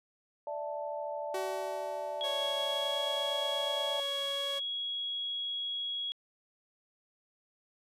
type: chord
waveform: sine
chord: D suspended second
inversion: none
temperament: just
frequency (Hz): 587.3 / 660.7 / 881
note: D5 / E5 / A5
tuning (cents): 0 / +4 / +2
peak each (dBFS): -37 / -41 / -40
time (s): 0.47-4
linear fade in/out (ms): 2
type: tone with exponential decay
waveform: sawtooth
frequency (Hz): 377.8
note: F#4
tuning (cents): +36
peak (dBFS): -30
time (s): 1.34-3.28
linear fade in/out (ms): 5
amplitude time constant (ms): 420
type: tone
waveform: sine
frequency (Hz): 3322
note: G#7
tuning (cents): 0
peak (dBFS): -33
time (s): 2.21-6.12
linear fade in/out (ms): 0
type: tone with pitch glide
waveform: sawtooth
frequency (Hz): 554.4 to 558.9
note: C#5 to C#5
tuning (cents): 0 to +14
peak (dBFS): -33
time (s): 2.23-4.6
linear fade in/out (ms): 20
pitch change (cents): +14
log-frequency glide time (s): 2.55-2.98
effects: resampled to 32000 Hz